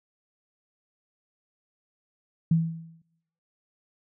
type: tone with exponential decay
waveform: sine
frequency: 164 Hz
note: E3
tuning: 9 cents flat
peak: -16 dBFS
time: 2.51-3.02 s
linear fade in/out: 5 ms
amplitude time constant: 110 ms
effects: noise-tail reverb RT60 1.0 s tail -26 dB re dry